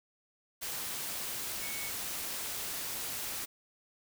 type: tone in noise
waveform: sine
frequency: 2217 Hz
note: C#7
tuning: in tune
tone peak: -43 dBFS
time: 1.61-1.91 s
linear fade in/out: 20 ms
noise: white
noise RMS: -38 dBFS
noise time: 0.61-3.46 s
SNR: -8 dB
effects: none